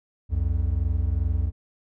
triangle tone pair together, 63.7 / 86.28 Hz, C2 / F2, -46 / -20 cents, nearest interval perfect fourth, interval 526 cents, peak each -22 dBFS, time 0.29-1.52 s, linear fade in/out 50 ms, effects none

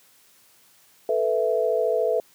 sine chord, A suspended second, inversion none, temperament equal, 440 / 493.9 / 659.3 Hz, A4 / B4 / E5, 0 / 0 / 0 cents, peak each -24 dBFS, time 1.09-2.2 s, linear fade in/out 2 ms, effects white hiss -57 dBFS RMS until 2.34 s + high-pass 100 Hz 12 dB/octave

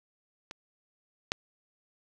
clicks, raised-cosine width 0.2 ms, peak -23 / -10 dBFS, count 2, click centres 0.511 / 1.319 s, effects none

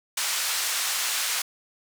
white band-pass noise, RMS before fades -27 dBFS, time 0.17-1.42 s, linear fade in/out 5 ms, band 980 to 9000 Hz, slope 12 dB/octave, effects none

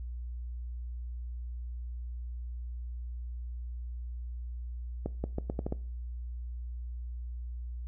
accelerating click train, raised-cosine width 2 ms, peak -19 dBFS, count 7, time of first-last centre 5.06-5.724 s, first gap 180 ms, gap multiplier 0.8, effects noise-tail reverb RT60 0.4 s tail -20 dB re dry + added 60 Hz sine -36 dBFS peak until 7.87 s

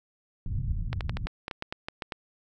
pink low-pass noise, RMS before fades -31 dBFS, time 0.46-1.26 s, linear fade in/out 2 ms, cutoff 140 Hz, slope 24 dB/octave
clicks, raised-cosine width 0.3 ms, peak -17 dBFS, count 12, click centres 0.93 / 1.008 / 1.095 / 1.17 / 1.27 / 1.481 / 1.512 / 1.624 / 1.725 / 1.885 / 2.022 / 2.122 s
effects none

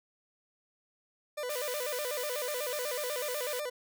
40% pulse tone with vibrato, 544 Hz, C#5, 33 cents flat, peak -33 dBFS, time 1.37-3.7 s, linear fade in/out 10 ms, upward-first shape square, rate 8.1 Hz, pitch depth 160 cents each way
white high-pass noise, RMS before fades -40 dBFS, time 1.5-3.6 s, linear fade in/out 2 ms, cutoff 1300 Hz, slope 48 dB/octave
effects none

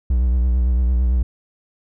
triangle tone with vibrato, 61.74 Hz, B1, in tune, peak -12 dBFS, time 0.1-1.23 s, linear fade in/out 5 ms, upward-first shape triangle, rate 8.9 Hz, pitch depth 98 cents each way, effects none

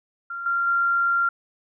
sine tone with level steps, 1384 Hz, F6, 16 cents flat, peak -29 / -20 / -18 dBFS, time 0.3-1.29 s, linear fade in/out 5 ms, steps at 0.46 / 0.67 s, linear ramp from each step 2 ms, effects none

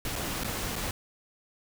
pink noise with dropouts, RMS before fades -33 dBFS, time 0.05-0.91 s, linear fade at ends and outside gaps 2 ms, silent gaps 0.156-0.16 / 0.436-0.444 / 0.757-0.761 s, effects none

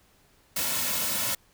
white noise with comb filter, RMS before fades -28 dBFS, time 0.56-1.35 s, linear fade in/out 5 ms, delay 2.5 ms, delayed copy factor -0.6, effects pink hiss -62 dBFS RMS until 1.53 s

